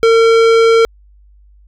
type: tone with tanh clipping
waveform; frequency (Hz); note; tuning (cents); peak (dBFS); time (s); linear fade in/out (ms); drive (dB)
sine; 455.1; A#4; -42; -8; 0.03-0.85; 0; 18
effects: added 50 Hz sine -42 dBFS peak until 1.67 s